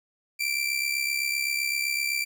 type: tone with amplitude modulation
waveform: sawtooth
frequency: 2349 Hz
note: D7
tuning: in tune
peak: -19 dBFS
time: 0.39-2.25 s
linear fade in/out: 20 ms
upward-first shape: sine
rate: 67.8 Hz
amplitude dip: 65%
effects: none